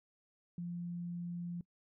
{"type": "tone", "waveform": "sine", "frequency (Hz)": 173.6, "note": "F3", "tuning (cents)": -10, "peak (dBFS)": -38, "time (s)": [0.58, 1.61], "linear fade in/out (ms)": 2, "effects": ["noise-tail reverb RT60 0.1 s tail -22 dB re dry"]}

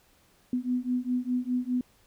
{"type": "beating tone pair", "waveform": "sine", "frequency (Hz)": [246.9, 251.8], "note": ["B3", "B3"], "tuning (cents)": [0, 34], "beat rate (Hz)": 4.9, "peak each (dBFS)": -29, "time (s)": [0.53, 1.81], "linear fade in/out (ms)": 2, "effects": ["pink hiss -63 dBFS RMS until 2.06 s"]}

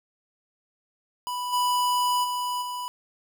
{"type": "tone with level steps", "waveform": "square", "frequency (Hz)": 987.8, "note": "B5", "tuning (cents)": 0, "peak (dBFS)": [-29, -22, -27, -31], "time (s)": [1.27, 2.88], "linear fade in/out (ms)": 0, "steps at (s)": [1.52, 2.23, 2.61], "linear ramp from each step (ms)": 20, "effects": []}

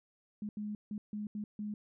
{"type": "tone bursts at uneven times", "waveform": "sine", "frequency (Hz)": 209.5, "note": "G#3", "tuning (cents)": 15, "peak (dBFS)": -36, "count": 6, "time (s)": [[0.42, 0.49], [0.57, 0.75], [0.91, 0.98], [1.13, 1.27], [1.35, 1.44], [1.59, 1.74]], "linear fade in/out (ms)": 2, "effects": []}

